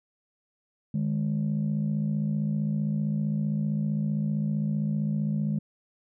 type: tone pair together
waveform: sine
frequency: 152.3 / 207.7 Hz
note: D#3 / G#3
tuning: -37 / 0 cents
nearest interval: perfect fourth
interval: 537 cents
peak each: -26 dBFS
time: 0.94-5.59 s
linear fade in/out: 5 ms
effects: tanh soft clip ceiling -20 dBFS